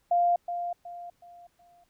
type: tone with echo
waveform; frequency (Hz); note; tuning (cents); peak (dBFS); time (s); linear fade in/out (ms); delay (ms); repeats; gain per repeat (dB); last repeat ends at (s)
sine; 698.5; F5; 0; -20; 0.11-0.36; 5; 370; 4; -9; 1.84
effects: pink hiss -71 dBFS RMS until 1.89 s